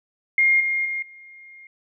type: tone with level steps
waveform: sine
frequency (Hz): 2128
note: C7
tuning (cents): +29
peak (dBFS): -14 / -20 / -24 / -42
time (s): 0.38-1.67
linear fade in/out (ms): 2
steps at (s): 0.6 / 0.85 / 1.02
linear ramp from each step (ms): 5
effects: none